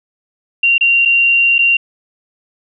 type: tone with dropouts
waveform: sine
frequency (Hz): 2764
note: F7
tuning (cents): -19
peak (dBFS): -8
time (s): 0.63-1.77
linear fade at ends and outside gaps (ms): 5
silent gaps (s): 0.781-0.809 / 1.052-1.056 / 1.583-1.589
effects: none